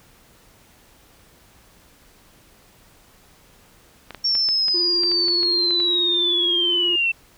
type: clicks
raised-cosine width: 0.3 ms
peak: -18 dBFS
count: 11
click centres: 4.107 / 4.147 / 4.352 / 4.488 / 4.683 / 5.035 / 5.116 / 5.283 / 5.431 / 5.708 / 5.802 s
type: linear sweep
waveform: sine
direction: down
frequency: 5500 to 2664 Hz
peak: -17 dBFS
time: 4.24-7.12 s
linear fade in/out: 10 ms
type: tone with vibrato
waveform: triangle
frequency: 349.2 Hz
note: F4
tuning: in tune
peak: -25 dBFS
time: 4.74-6.96 s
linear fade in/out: 5 ms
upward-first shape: sine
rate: 19 Hz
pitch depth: 39 cents each way
effects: pink hiss -53 dBFS RMS until 7.37 s